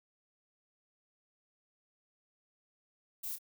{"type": "noise with echo", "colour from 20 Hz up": "violet", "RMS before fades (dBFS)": -40, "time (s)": [3.23, 3.36], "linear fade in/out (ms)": 10, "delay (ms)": 27, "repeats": 1, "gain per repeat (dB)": -8, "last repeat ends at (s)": 3.387, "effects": []}